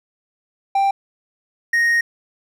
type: tone pair in turn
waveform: triangle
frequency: 787 / 1865.3 Hz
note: G5 / A#6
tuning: +7 / +1 cents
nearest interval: octave + minor third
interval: 1494 cents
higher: second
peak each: -12 dBFS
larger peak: neither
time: 0.75-0.91 / 1.73-2.01 s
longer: second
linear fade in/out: 5 ms
effects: none